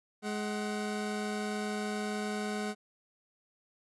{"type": "tone pair together", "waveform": "25% pulse", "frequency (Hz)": [210, 748.4], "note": ["G#3", "F#5"], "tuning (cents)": [19, 20], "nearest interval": "octave + minor seventh", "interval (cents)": 2201, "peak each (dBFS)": [-30, -36], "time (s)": [0.22, 2.75], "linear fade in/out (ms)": 50, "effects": ["resampled to 24000 Hz"]}